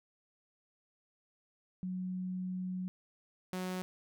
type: tone pair in turn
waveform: sine / sawtooth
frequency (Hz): 184 / 184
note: F#3 / F#3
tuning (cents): -9 / -9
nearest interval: unison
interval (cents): 0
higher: neither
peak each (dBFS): -35 / -32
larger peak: second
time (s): 1.83-2.88 / 3.53-3.82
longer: first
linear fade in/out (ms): 0
effects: none